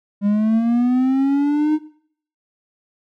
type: linear sweep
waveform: triangle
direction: up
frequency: 200.6 to 311.1 Hz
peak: -12 dBFS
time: 0.21-1.79 s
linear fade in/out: 50 ms
effects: noise-tail reverb RT60 0.6 s tail -17 dB re dry